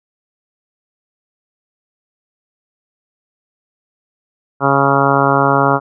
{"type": "harmonic tone", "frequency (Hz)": 138.59, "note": "C#3", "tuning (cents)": 0, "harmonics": [1, 2, 3, 4, 5, 6, 7, 8, 9, 10], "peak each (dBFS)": [-19, -19, -19, -19, -19, -19, -19, -19, -19, -19], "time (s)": [4.6, 5.8], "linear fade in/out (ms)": 50, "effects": []}